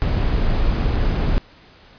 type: noise with dropouts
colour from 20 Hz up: brown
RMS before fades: -18 dBFS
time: 0.02-1.38 s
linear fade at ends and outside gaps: 0 ms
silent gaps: 0.95-0.955 s
effects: pink hiss -48 dBFS RMS until 1.98 s + resampled to 11025 Hz